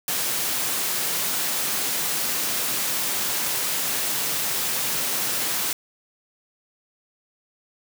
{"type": "high-pass noise", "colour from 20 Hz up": "white", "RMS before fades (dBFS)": -25, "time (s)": [0.08, 5.73], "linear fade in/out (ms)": 2, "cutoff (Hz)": 110, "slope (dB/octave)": 24, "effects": []}